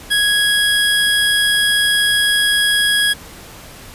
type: tone pair together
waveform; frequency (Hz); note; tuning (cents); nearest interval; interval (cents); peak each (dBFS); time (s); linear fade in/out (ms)
square; 1661.2 / 3316; G#6 / G#7; 0 / -3; octave; 1197; -16; 0.1-3.14; 20
effects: pink hiss -37 dBFS RMS until 3.94 s + resampled to 32000 Hz